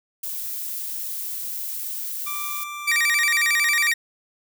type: noise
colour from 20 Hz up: violet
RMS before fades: -30 dBFS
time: 0.23-2.64 s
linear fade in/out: 5 ms
type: tone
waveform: 25% pulse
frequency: 1178 Hz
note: D6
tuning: 5 cents sharp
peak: -27 dBFS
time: 2.26-3.9 s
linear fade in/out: 10 ms
type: tone with vibrato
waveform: 40% pulse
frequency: 2086 Hz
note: C7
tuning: 6 cents flat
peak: -17 dBFS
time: 2.87-3.94 s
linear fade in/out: 10 ms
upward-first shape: square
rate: 11 Hz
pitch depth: 190 cents each way
effects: none